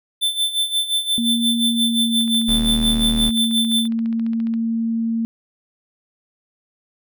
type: tone with tremolo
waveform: square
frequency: 3536 Hz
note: A7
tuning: 8 cents sharp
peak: -16 dBFS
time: 0.21-3.88 s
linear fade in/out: 20 ms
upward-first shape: sine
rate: 5.7 Hz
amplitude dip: 75%
type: tone with pitch glide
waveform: sine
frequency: 233.1 to 227.8 Hz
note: A#3 to A#3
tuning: 0 to -40 cents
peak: -18 dBFS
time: 1.18-5.25 s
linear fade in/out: 0 ms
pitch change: -40 cents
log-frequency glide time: 1.61-2.45 s
type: click train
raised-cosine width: 0.3 ms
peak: -26 dBFS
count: 35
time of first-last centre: 2.21-4.539 s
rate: 14.6 Hz
type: tone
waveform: square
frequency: 38.82 Hz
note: D#1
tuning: 3 cents flat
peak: -22 dBFS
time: 2.48-3.3 s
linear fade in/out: 10 ms
effects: none